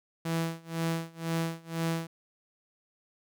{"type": "tone with tremolo", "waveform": "sawtooth", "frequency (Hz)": 164.81, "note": "E3", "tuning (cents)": 0, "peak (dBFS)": -23, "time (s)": [0.25, 2.07], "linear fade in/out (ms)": 5, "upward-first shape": "sine", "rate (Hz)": 2, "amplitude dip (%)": 95, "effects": []}